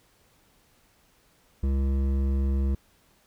sine tone with hard clipping, 67.7 Hz, C#2, 40 cents flat, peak -24 dBFS, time 1.63-2.75 s, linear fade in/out 5 ms, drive 11 dB, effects pink hiss -63 dBFS RMS until 3.26 s

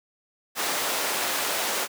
pink high-pass noise, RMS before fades -27 dBFS, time 0.55-1.88 s, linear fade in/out 50 ms, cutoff 500 Hz, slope 12 dB/octave, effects none

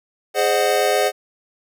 square chord, Ab dominant seventh, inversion none, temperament equal with one note detuned, 415.3 / 523.3 / 611.2 / 740 Hz, Ab4 / C5 / Eb5 / Gb5, 0 / 0 / -31 / 0 cents, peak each -22 dBFS, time 0.34-1.12 s, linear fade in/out 50 ms, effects none

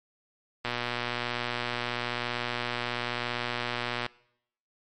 click train, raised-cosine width 0.3 ms, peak -14 dBFS, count 414, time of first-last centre 0.65-4.063 s, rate 121 Hz, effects noise-tail reverb RT60 0.7 s tail -22 dB re dry + MP3 64 kbps

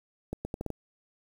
accelerating click train, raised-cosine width 2 ms, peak -20 dBFS, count 6, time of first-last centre 0.33-0.703 s, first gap 120 ms, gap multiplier 0.76, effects 8-bit

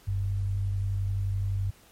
sine tone pair together, 46.25 / 98 Hz, F#1 / G2, 0 / 0 cents, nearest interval octave + minor second, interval 1300 cents, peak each -33 / -26 dBFS, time 0.07-1.71 s, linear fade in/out 10 ms, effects pink hiss -57 dBFS RMS until 1.91 s + MP3 64 kbps

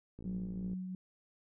click train, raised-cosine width 3 ms, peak -35 dBFS, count 32, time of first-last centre 0.19-0.733 s, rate 57.1 Hz
sine tone with tremolo, 185 Hz, F#3, in tune, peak -35 dBFS, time 0.25-0.95 s, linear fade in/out 2 ms, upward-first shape triangle, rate 2.8 Hz, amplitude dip 40%
effects none

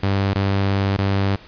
sawtooth tone with dropouts, 98.3 Hz, G2, 5 cents sharp, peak -13 dBFS, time 0.03-1.36 s, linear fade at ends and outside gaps 5 ms, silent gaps 0.335-0.355 / 0.969-0.985 s, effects pink hiss -44 dBFS RMS until 1.47 s + resampled to 11025 Hz

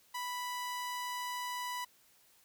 sawtooth tone, 987.8 Hz, B5, in tune, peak -33 dBFS, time 0.14-1.85 s, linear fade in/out 10 ms, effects white hiss -66 dBFS RMS until 2.44 s

